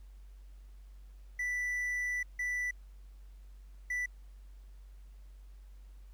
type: tone bursts at uneven times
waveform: triangle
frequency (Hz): 1975.5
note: B6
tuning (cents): 0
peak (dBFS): -30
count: 3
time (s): 1.39-2.23 / 2.39-2.71 / 3.9-4.06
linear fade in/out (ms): 5
effects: added 48 Hz sine -49 dBFS peak until 6.13 s + pink hiss -71 dBFS RMS until 6.13 s